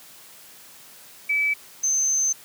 sine tone pair in turn, 2300 / 6226 Hz, D7 / G8, -37 / -13 cents, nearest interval octave + perfect fourth, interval 1724 cents, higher second, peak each -19 dBFS, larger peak neither, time 1.29-1.54 / 1.83-2.33 s, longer second, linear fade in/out 10 ms, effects white hiss -47 dBFS RMS until 2.44 s + high-pass 100 Hz 12 dB/octave

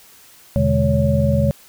sine tone cluster, 82.9 / 128 / 148.4 / 208.8 / 560 Hz, E2 / C3 / D3 / G#3 / C#5, +10 / -38 / +18 / +10 / +18 cents, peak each -20 dBFS, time 0.56-1.51 s, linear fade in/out 0 ms, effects white hiss -47 dBFS RMS until 1.68 s

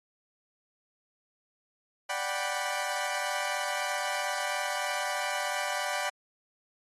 20% pulse chord, G major seventh, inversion second, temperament equal with one note detuned, 587.3 / 740 / 784 / 983.8 Hz, D5 / F#5 / G5 / B5, 0 / 0 / 0 / -7 cents, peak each -31 dBFS, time 2.09-6.1 s, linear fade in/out 10 ms, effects AAC 32 kbps

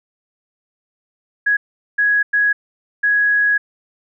sine tone bursts at uneven times, 1667 Hz, G#6, 6 cents sharp, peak -12 dBFS, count 4, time 1.46-1.57 / 1.98-2.23 / 2.33-2.53 / 3.03-3.58 s, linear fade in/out 10 ms, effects none

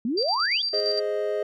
sine exponential sweep, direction up, 213.7 to 3600 Hz, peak -23 dBFS, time 0.05-0.62 s, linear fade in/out 2 ms
sine tone with tremolo, 4699 Hz, D8, in tune, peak -23 dBFS, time 0.17-1 s, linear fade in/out 10 ms, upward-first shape square, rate 8.7 Hz, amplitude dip 50%
triangle chord, Ab major, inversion none, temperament equal, 415.3 / 523.3 / 622.3 Hz, Ab4 / C5 / Eb5, 0 / 0 / 0 cents, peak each -25 / -30 / -26 dBFS, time 0.73-1.43 s, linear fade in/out 5 ms
effects none

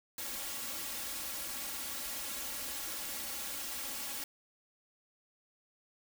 white noise with comb filter, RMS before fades -40 dBFS, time 0.18-4.24 s, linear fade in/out 2 ms, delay 3.6 ms, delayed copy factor +0.9, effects none

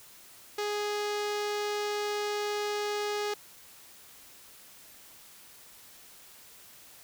sawtooth tone with low-pass filter, 415.3 Hz, G#4, in tune, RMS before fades -32 dBFS, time 0.58-3.34 s, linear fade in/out 5 ms, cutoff 5700 Hz, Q 1.4, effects white hiss -53 dBFS RMS until 7.03 s

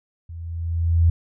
sine tone with level ramp, 83.7 Hz, E2, 27 cents sharp, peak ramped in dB -33 to -11 dBFS, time 0.29-1.1 s, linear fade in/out 5 ms, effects none

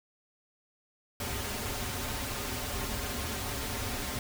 pink noise with comb filter, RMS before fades -35 dBFS, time 1.2-4.19 s, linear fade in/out 2 ms, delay 6.1 ms, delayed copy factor -0.7, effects none

